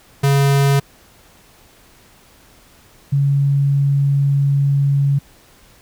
square / sine tone pair in turn, 139.3 / 140.07 Hz, C#3 / C#3, +9 / +18 cents, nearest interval unison, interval 9 cents, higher second, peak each -12 dBFS, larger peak neither, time 0.23-0.8 / 3.12-5.19 s, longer second, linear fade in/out 10 ms, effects pink hiss -49 dBFS RMS until 5.81 s

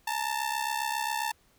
sawtooth ring-modulated tone, 890 Hz, A5, 20 cents sharp, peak -22 dBFS, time 0.07-1.32 s, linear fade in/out 5 ms, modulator 33.7 Hz, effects pink hiss -65 dBFS RMS until 1.58 s

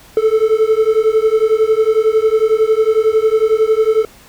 triangle beating tone pair, 433.5 / 444.5 Hz, A4 / A4, -26 / +18 cents, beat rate 11 Hz, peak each -11 dBFS, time 0.17-4.05 s, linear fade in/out 2 ms, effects pink hiss -43 dBFS RMS until 4.28 s

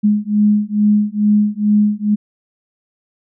sine beating tone pair, 207.8 / 210.1 Hz, G#3 / G#3, +1 / +20 cents, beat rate 2.3 Hz, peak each -14 dBFS, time 0.03-2.16 s, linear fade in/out 20 ms, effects none

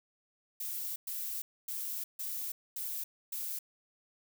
violet noise bursts at uneven times, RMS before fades -38 dBFS, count 6, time 0.6-0.96 / 1.07-1.42 / 1.68-2.04 / 2.19-2.52 / 2.76-3.04 / 3.32-3.59 s, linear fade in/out 5 ms, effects none

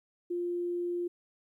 sine tone, 350 Hz, F4, 4 cents sharp, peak -30 dBFS, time 0.3-1.08 s, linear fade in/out 10 ms, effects 12-bit

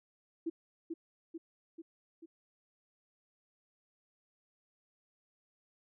sine tone with echo, 329.6 Hz, E4, in tune, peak -32 dBFS, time 0.46-0.5 s, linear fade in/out 10 ms, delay 440 ms, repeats 4, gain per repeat -4 dB, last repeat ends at 2.26 s, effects none

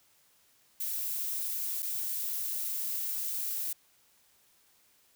violet noise with dropouts, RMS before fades -34 dBFS, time 0.8-3.73 s, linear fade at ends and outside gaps 5 ms, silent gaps 1.823-1.827 s, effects white hiss -66 dBFS RMS until 5.15 s

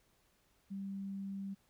sine tone, 196 Hz, G3, in tune, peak -39 dBFS, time 0.7-1.55 s, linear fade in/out 20 ms, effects pink hiss -73 dBFS RMS until 1.69 s

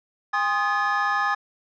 triangle tone cluster, 812 / 1056 / 1242 / 1715 Hz, G#5 / C6 / D#6 / A6, -39 / +16 / -3 / -45 cents, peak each -24 / -27 / -23 / -23 dBFS, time 0.33-1.35 s, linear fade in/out 10 ms, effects tanh soft clip ceiling -11 dBFS + resampled to 16000 Hz

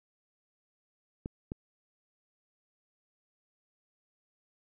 clicks, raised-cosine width 3 ms, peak -23 dBFS, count 2, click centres 1.259 / 1.519 s, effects none

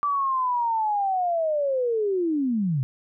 sine linear sweep, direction down, 1168 to 122.6 Hz, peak -21 dBFS, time 0.03-2.83 s, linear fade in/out 0 ms, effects none

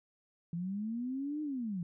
sine linear two-way sweep, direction up then down, 164.8 to 308 to 164.8 Hz, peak -34 dBFS, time 0.53-1.83 s, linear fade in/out 2 ms, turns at 1.42 s, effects none

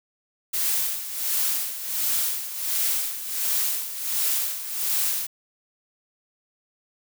blue noise with tremolo, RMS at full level -23 dBFS, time 0.53-5.27 s, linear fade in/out 10 ms, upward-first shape sine, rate 1.4 Hz, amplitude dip 70%, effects none

